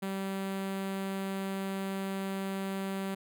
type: tone with notch filter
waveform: sawtooth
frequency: 193.7 Hz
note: G3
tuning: 20 cents flat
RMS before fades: -35 dBFS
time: 0.02-3.15 s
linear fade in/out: 10 ms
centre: 5600 Hz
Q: 1.7
effects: none